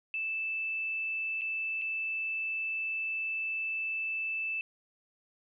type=tone with dropouts; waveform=sine; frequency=2637 Hz; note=E7; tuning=in tune; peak=-31 dBFS; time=0.14-4.61 s; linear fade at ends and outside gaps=1 ms; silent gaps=1.411-1.417 / 1.815-1.819 s; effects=none